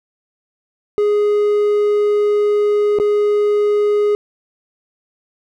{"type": "tone with dropouts", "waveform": "triangle", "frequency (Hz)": 415.3, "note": "G#4", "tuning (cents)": 0, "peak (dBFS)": -10, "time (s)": [0.98, 4.15], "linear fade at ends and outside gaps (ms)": 0, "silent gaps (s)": [2.987, 2.999], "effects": []}